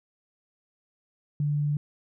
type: tone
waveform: sine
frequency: 146.83 Hz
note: D3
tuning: in tune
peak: -23 dBFS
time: 1.4-1.77 s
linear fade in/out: 2 ms
effects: none